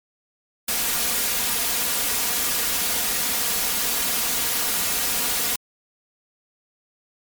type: noise with comb filter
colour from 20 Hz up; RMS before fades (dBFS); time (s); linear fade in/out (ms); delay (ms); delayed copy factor
white; -23; 0.68-5.56; 5; 4.2; +0.55
effects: MP3 96 kbps